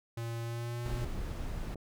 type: tone with pitch glide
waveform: square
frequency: 116.1 to 120.12 Hz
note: A#2 to B2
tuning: -7 to -48 cents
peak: -36 dBFS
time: 0.17-1.05 s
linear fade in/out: 5 ms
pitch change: +59 cents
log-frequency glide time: 0.42-0.87 s
type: noise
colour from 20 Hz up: brown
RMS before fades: -37 dBFS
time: 0.85-1.75 s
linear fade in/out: 10 ms
type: click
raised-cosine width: 2 ms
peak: -30 dBFS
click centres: 1.757 s
effects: none